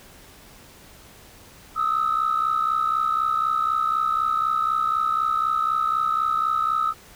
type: tone pair together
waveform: sine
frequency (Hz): 1246 / 1310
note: D#6 / E6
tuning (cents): +2 / -11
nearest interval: minor second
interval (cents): 87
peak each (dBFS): -22 / -21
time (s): 1.75-6.94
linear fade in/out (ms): 50
effects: tanh soft clip ceiling -14 dBFS + pink hiss -48 dBFS RMS until 7.15 s